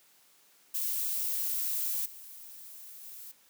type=noise with level steps; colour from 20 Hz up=violet; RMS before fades=-32 / -48 / -46 dBFS; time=0.74-3.32 s; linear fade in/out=10 ms; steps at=2.05 / 3.03 s; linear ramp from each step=10 ms; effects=white hiss -63 dBFS RMS until 3.49 s + high-pass 150 Hz 12 dB/octave